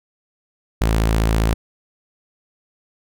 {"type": "tone", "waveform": "sawtooth", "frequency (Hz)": 55, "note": "A1", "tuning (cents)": 0, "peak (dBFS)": -11, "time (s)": [0.81, 1.54], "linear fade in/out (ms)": 5, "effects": []}